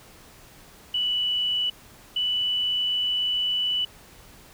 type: tone pair in turn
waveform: sine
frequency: 2960 / 2971 Hz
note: F#7 / F#7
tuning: 0 / +6 cents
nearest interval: unison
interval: 6 cents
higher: second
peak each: -22 / -22 dBFS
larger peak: neither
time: 0.94-1.7 / 2.16-3.85 s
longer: second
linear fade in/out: 5 ms
effects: pink hiss -50 dBFS RMS until 4.53 s